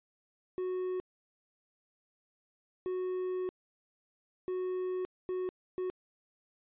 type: tone bursts at uneven times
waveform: triangle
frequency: 368.1 Hz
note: F#4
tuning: 9 cents flat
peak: -30 dBFS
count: 5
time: 0.58-1 / 2.86-3.49 / 4.48-5.05 / 5.29-5.49 / 5.78-5.9 s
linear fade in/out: 0 ms
effects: resampled to 8000 Hz